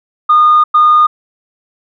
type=tone bursts at uneven times; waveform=sine; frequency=1223 Hz; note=D#6; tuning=30 cents flat; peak=-3 dBFS; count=2; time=0.29-0.64 / 0.74-1.07 s; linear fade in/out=10 ms; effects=tanh soft clip ceiling -1 dBFS